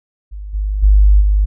sine tone with level steps, 50.6 Hz, G#1, 44 cents flat, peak -25 / -15 / -5 / -9 dBFS, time 0.31-1.46 s, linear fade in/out 20 ms, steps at 0.53 / 0.82 / 1.2 s, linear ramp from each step 20 ms, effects none

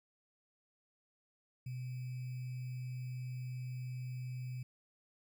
sine tone with sample-and-hold, 126.4 Hz, B2, 41 cents sharp, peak -39 dBFS, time 1.66-4.63 s, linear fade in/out 5 ms, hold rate 2450 Hz, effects none

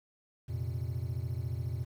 triangle chord, F suspended fourth, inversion none, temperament equal, 87.31 / 116.54 / 130.81 Hz, F2 / Bb2 / C3, 0 / 0 / 0 cents, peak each -35 / -34 / -37 dBFS, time 0.48-1.85 s, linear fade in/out 20 ms, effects 10-bit

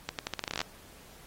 accelerating click train, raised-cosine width 0.2 ms, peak -14 dBFS, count 14, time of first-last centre 0.09-0.615 s, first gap 98 ms, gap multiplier 0.83, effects pink hiss -54 dBFS RMS until 1.26 s + AAC 48 kbps

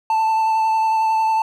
triangle tone with vibrato, 884 Hz, A5, 8 cents sharp, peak -13 dBFS, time 0.1-1.42 s, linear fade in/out 2 ms, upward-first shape sine, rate 11 Hz, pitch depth 14 cents each way, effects none

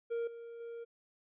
triangle tone with level steps, 466.2 Hz, A#4, in tune, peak -31 / -43 / -40 dBFS, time 0.1-0.85 s, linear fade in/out 20 ms, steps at 0.27 / 0.6 s, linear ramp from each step 5 ms, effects resampled to 8000 Hz

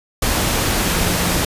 sine tone in noise, 176.5 Hz, F3, 19 cents sharp, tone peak -24 dBFS, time 0.86-1.39 s, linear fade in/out 5 ms, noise pink, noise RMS -18 dBFS, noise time 0.22-1.45 s, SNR -9 dB, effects resampled to 32000 Hz

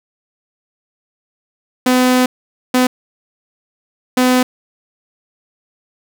sawtooth tone bursts at uneven times, 252.8 Hz, B3, 41 cents sharp, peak -6 dBFS, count 3, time 1.86-2.26 / 2.74-2.87 / 4.17-4.43 s, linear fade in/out 5 ms, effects none

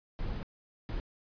brown noise bursts at uneven times, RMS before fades -35 dBFS, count 2, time 0.19-0.43 / 0.89-1 s, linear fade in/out 0 ms, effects resampled to 11025 Hz

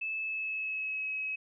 sine tone with pitch glide, 2616 to 2558 Hz, E7 to D#7, -14 to +47 cents, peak -32 dBFS, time 0.01-1.36 s, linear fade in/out 10 ms, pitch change -39 cents, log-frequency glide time 0.15-1.09 s, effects none

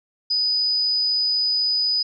sine tone, 4978 Hz, D#8, in tune, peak -18 dBFS, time 0.3-2.03 s, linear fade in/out 10 ms, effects none

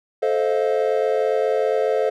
triangle chord, F dominant seventh, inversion first, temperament just, 436.5 / 523.8 / 628.6 / 698.5 Hz, A4 / C5 / Eb5 / F5, -14 / +2 / +18 / 0 cents, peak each -19 / -20 / -23 / -25 dBFS, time 0.22-2.1 s, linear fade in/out 10 ms, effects none

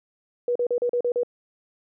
sine tone bursts, 485.1 Hz, B4, 31 cents flat, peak -20 dBFS, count 7, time 0.48-1.233 s, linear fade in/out 2 ms, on 75 ms, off 38 ms, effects none

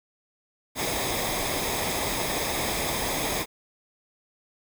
pink noise with comb filter, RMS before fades -28 dBFS, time 0.75-3.46 s, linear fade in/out 50 ms, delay 0.69 ms, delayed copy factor -0.6, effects none

